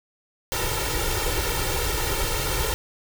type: noise with comb filter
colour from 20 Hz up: pink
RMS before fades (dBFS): -25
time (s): 0.52-2.74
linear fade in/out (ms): 0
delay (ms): 2.2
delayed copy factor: +0.9
effects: none